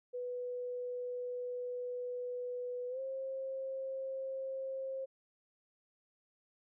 sine tone with pitch glide, 493.9 to 532.4 Hz, B4 to C5, 0 to +30 cents, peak -37 dBFS, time 0.13-5.06 s, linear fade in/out 20 ms, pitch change +130 cents, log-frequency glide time 2.89-3 s, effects none

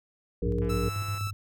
harmonic tone, 58.6 Hz, A#1, 10 cents sharp, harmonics 1 / 3 / 5 / 7 / 8, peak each -30 / -32 / -36 / -34 / -32 dBFS, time 0.42-0.89 s, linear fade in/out 5 ms
sine tone with tremolo, 101.7 Hz, G#2, 36 cents flat, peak -28 dBFS, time 0.46-1.33 s, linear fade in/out 0 ms, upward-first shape square, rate 8 Hz, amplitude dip 50%
click train, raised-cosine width 0.5 ms, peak -33 dBFS, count 95, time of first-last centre 0.62-1.18 s, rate 168 Hz
sawtooth tone, 1318.5 Hz, E6, in tune, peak -31 dBFS, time 0.69-1.31 s, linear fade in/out 10 ms
effects none

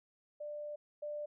sine tone pair in turn, 593 / 593 Hz, D5 / D5, +17 / +17 cents, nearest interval unison, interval 0 cents, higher neither, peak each -40 / -38 dBFS, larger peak second, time 0.4-0.76 / 1.02-1.26 s, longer first, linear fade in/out 10 ms, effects none

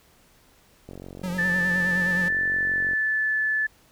click train, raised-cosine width 2 ms, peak -26 dBFS, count 95, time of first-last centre 0.89-2.933 s, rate 46 Hz
square tone with vibrato, 179.5 Hz, F3, 48 cents sharp, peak -28 dBFS, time 1.23-2.29 s, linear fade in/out 10 ms, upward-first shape triangle, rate 9.6 Hz, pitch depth 79 cents each way
sine tone with pitch glide, 1760 to 1737.8 Hz, A6 to A6, 0 to -22 cents, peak -21 dBFS, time 1.38-3.67 s, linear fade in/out 10 ms, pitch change -22 cents, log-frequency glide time 2.36-3.39 s
effects pink hiss -58 dBFS RMS until 3.91 s

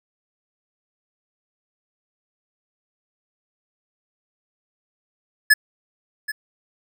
square tone with echo, 1716 Hz, A6, 44 cents flat, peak -10 dBFS, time 5.5-5.54 s, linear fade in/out 10 ms, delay 780 ms, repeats 1, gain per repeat -15 dB, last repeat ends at 6.32 s, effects none

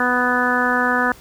harmonic tone, 247.9 Hz, B3, 7 cents sharp, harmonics 1 / 2 / 3 / 4 / 5 / 6 / 7, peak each -23 / -25 / -25 / -24 / -24 / -21 / -22 dBFS, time 0-1.12 s, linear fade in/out 2 ms, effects pink hiss -45 dBFS RMS until 1.2 s

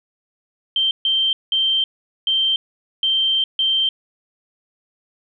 sine tone bursts at uneven times, 3136 Hz, G7, in tune, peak -15 dBFS, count 6, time 0.76-0.91 / 1.05-1.33 / 1.52-1.84 / 2.27-2.56 / 3.03-3.44 / 3.59-3.89 s, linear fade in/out 2 ms, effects none

